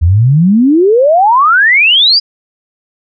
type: exponential sweep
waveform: sine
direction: up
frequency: 77.78 to 4978 Hz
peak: -4 dBFS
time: 0.01-2.2 s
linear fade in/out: 20 ms
effects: none